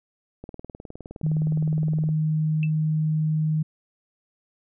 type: click train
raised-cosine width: 2 ms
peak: -24 dBFS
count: 33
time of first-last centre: 0.44-2.089 s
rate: 19.4 Hz
type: tone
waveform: sine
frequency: 155.56 Hz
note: D#3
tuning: in tune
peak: -20 dBFS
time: 1.23-3.63 s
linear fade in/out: 10 ms
type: tone with exponential decay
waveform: sine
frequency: 2637 Hz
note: E7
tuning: in tune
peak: -28 dBFS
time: 2.63-2.71 s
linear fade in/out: 1 ms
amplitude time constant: 16 ms
effects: none